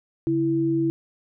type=tone pair together; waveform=sine; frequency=140.93 / 330 Hz; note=C#3 / E4; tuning=+29 / +2 cents; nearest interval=octave + minor third; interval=1473 cents; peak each=-27 / -20 dBFS; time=0.27-0.9 s; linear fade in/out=0 ms; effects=none